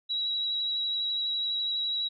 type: tone with vibrato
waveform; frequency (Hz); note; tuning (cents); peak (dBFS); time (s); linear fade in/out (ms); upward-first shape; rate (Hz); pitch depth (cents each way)
sine; 3882; B7; -31; -27; 0.09-2.09; 20; sine; 12; 16
effects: none